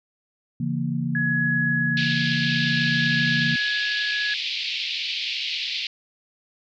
sine chord, A# diminished, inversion first, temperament just, 139.85 / 167.82 / 233.1 Hz, C#3 / E3 / A#3, +16 / +31 / 0 cents, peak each -27 dBFS, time 0.6-3.56 s, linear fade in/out 5 ms
sine tone with tremolo, 1682 Hz, G#6, 22 cents sharp, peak -21 dBFS, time 1.15-4.34 s, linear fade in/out 2 ms, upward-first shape sine, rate 0.61 Hz, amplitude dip 35%
white band-pass noise, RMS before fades -28 dBFS, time 1.97-5.87 s, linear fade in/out 2 ms, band 2300 to 4500 Hz, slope 48 dB/octave
effects none

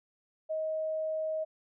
sine tone, 630 Hz, D#5, 21 cents sharp, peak -30 dBFS, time 0.49-1.45 s, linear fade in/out 20 ms, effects none

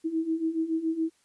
sine beating tone pair, 318.9 / 326 Hz, D#4 / E4, +43 / -19 cents, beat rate 7.1 Hz, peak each -31 / -27 dBFS, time 0.04-1.1 s, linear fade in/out 20 ms, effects white hiss -67 dBFS RMS until 1.24 s + resampled to 24000 Hz

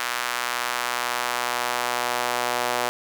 sawtooth tone with high-pass filter sweep, 122 Hz, B2, 21 cents flat, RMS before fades -26 dBFS, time 0-2.89 s, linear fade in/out 0 ms, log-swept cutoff 1300 to 670 Hz, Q 1.2, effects none

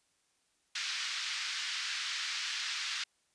white band-pass noise, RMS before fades -37 dBFS, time 0.75-3.04 s, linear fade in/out 5 ms, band 1400 to 5200 Hz, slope 24 dB/octave, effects white hiss -74 dBFS RMS until 3.34 s + resampled to 22050 Hz

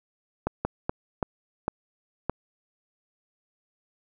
slowing click train, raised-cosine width 1 ms, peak -11 dBFS, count 6, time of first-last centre 0.47-2.296 s, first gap 180 ms, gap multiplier 1.36, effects none

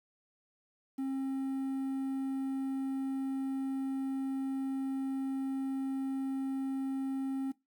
triangle tone with quantisation, 268.2 Hz, C4, 43 cents sharp, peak -30 dBFS, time 0.98-7.52 s, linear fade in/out 10 ms, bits 10, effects noise-tail reverb RT60 0.2 s tail -19 dB re dry

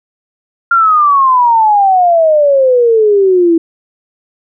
sine exponential sweep, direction down, 1400 to 326 Hz, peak -5 dBFS, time 0.71-3.58 s, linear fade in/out 5 ms, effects none

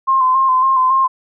sine tone with vibrato, 1046.5 Hz, C6, in tune, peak -10 dBFS, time 0.07-1.08 s, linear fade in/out 20 ms, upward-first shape square, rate 3.6 Hz, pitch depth 30 cents each way, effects none

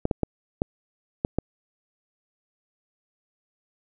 clicks, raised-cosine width 2 ms, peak -9 dBFS, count 6, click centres 0.054 / 0.112 / 0.233 / 0.619 / 1.249 / 1.386 s, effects none

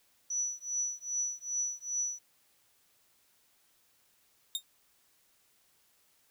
sine tone with tremolo, 5920 Hz, F#8, in tune, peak -28 dBFS, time 0.3-2.19 s, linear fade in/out 5 ms, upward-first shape triangle, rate 2.5 Hz, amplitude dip 100%
sawtooth tone with exponential decay, 3684 Hz, A#7, 21 cents flat, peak -24 dBFS, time 4.55-4.63 s, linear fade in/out 1 ms, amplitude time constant 16 ms
effects white hiss -69 dBFS RMS until 6.3 s

